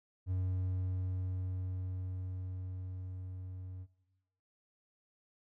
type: tone with level ramp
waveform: triangle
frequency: 92.5 Hz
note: F#2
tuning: in tune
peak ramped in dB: -29 to -41 dBFS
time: 0.26-3.87 s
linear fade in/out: 50 ms
effects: noise-tail reverb RT60 1.0 s tail -18 dB re dry